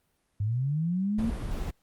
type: linear sweep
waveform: sine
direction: up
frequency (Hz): 98 to 233.1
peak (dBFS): -25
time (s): 0.4-1.3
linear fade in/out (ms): 5
type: noise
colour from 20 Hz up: brown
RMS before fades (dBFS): -32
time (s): 1.18-1.71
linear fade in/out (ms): 10
effects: pink hiss -73 dBFS RMS until 1.82 s + Opus 32 kbps